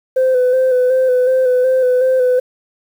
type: tone with vibrato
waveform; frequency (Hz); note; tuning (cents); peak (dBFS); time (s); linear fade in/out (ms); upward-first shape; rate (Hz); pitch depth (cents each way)
sine; 510; C5; -44; -8; 0.16-2.4; 10; square; 2.7; 28
effects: tanh soft clip ceiling -8 dBFS + 7-bit